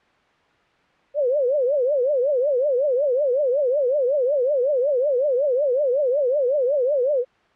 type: tone with vibrato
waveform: sine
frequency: 539 Hz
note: C#5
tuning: 49 cents flat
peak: -17 dBFS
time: 1.14-7.25 s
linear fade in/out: 50 ms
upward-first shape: triangle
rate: 5.4 Hz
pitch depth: 230 cents each way
effects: white hiss -58 dBFS RMS until 7.55 s + low-pass 2000 Hz 12 dB/octave